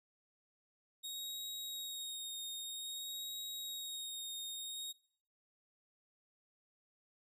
sawtooth tone with vibrato, 3750 Hz, A#7, 10 cents sharp, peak -39 dBFS, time 1.03-4.93 s, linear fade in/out 20 ms, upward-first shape sine, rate 0.52 Hz, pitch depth 22 cents each way, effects noise-tail reverb RT60 0.6 s tail -23 dB re dry

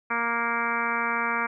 harmonic tone with a mistuned harmonic, 233.9 Hz, A#3, 6 cents sharp, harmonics 1 / 2 / 3 / 4 / 5 / 6 / 7 / 8 / 9 / 10, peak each -36 / -37 / -38 / -31 / -30 / -30 / -33 / -38 / -35 / -33 dBFS, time 0.1-1.47 s, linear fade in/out 10 ms, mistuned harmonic 10, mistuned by -19 cents, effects none

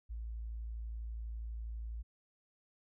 sine tone, 56.1 Hz, A1, 34 cents sharp, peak -39 dBFS, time 0.09-2.03 s, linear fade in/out 20 ms, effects none

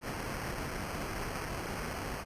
pink noise with sample-and-hold, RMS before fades -38 dBFS, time 0.01-2.25 s, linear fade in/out 50 ms, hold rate 3675 Hz, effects resampled to 32000 Hz

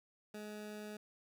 20% pulse tone, 210.8 Hz, G#3, 26 cents sharp, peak -40 dBFS, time 0.34-0.97 s, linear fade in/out 5 ms, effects none

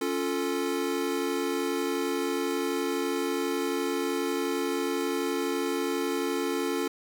square chord, Db augmented, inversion none, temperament equal, 277.2 / 349.2 / 440 Hz, Db4 / F4 / A4, 0 / 0 / 0 cents, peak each -32 dBFS, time 0.01-6.88 s, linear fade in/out 5 ms, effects none

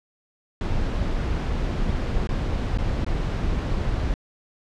brown noise with dropouts, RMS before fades -24 dBFS, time 0.61-4.14 s, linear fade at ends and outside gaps 1 ms, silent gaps 2.272-2.291 / 2.775-2.785 / 3.046-3.064 s, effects low-pass 5000 Hz 12 dB/octave

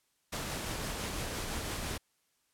pink noise with tremolo, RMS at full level -36 dBFS, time 0.32-1.98 s, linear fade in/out 10 ms, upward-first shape triangle, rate 5.9 Hz, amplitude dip 25%, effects white hiss -75 dBFS RMS until 2.53 s + low-pass 12000 Hz 12 dB/octave

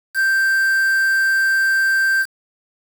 triangle tone with quantisation, 1568 Hz, G6, in tune, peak -12 dBFS, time 0.14-2.26 s, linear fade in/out 50 ms, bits 5, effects none

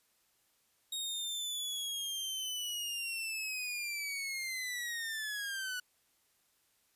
sawtooth linear sweep, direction down, 3760 to 1470 Hz, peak -33 dBFS, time 0.92-5.8 s, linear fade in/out 5 ms, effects white hiss -73 dBFS RMS until 6.95 s + resampled to 32000 Hz

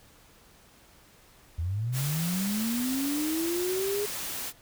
sine linear sweep, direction up, 77.78 to 417.4 Hz, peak -27 dBFS, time 1.58-4.06 s, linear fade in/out 10 ms
white noise, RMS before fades -35 dBFS, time 1.92-4.53 s, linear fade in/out 50 ms
effects pink hiss -57 dBFS RMS until 4.61 s

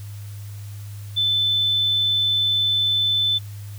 sine tone, 3520 Hz, A7, in tune, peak -17 dBFS, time 1.16-3.39 s, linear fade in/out 20 ms, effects added 102 Hz sine -32 dBFS peak until 3.78 s + white hiss -48 dBFS RMS until 3.78 s

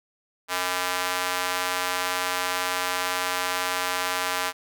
square tone with high-pass filter, 91 Hz, F#2, 28 cents flat, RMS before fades -27 dBFS, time 0.48-4.53 s, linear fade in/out 50 ms, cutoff 1000 Hz, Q 0.94, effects none

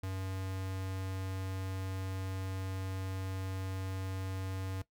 square tone, 94.9 Hz, F#2, 44 cents sharp, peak -37 dBFS, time 0.03-4.82 s, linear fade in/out 5 ms, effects noise-tail reverb RT60 0.1 s tail -17 dB re dry

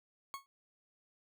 40% pulse tone with exponential decay, 1100 Hz, C#6, 14 cents flat, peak -36 dBFS, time 0.34-0.46 s, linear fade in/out 0 ms, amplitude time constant 26 ms, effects none

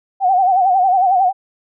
sine tone with vibrato, 750 Hz, F#5, 23 cents sharp, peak -10 dBFS, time 0.2-1.33 s, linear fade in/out 50 ms, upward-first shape sine, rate 11 Hz, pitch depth 87 cents each way, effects none

